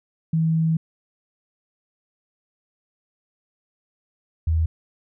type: tone pair in turn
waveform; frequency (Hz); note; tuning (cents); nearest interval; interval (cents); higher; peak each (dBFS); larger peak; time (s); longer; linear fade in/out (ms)
sine; 161.5 / 80.75; E3 / E2; -35 / -35; octave; 1200; first; -17 / -17; neither; 0.33-0.77 / 4.47-4.66; first; 5
effects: none